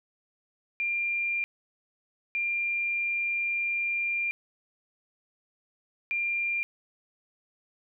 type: tone bursts at uneven times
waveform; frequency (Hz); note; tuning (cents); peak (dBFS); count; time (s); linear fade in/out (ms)
sine; 2390; D7; +30; -26; 3; 0.8-1.44 / 2.35-4.31 / 6.11-6.63; 0
effects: none